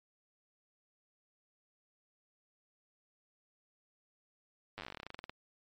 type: slowing click train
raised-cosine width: 0.3 ms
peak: -27 dBFS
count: 21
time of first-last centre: 4.78-5.295 s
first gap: 9 ms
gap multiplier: 1.1
effects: MP3 64 kbps